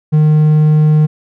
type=tone; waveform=triangle; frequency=153.1 Hz; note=D#3; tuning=28 cents flat; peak=-4 dBFS; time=0.12-1.07 s; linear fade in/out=20 ms; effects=none